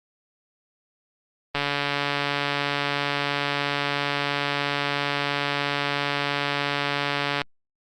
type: click train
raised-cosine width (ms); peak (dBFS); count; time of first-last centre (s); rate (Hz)
0.3; -8; 840; 1.55-7.417; 143
effects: Opus 32 kbps